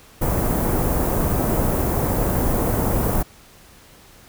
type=band-stop noise; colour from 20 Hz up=pink; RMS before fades=-20 dBFS; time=0.21-3.23 s; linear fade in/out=10 ms; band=860 to 16000 Hz; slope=12 dB/octave; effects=pink hiss -48 dBFS RMS until 4.28 s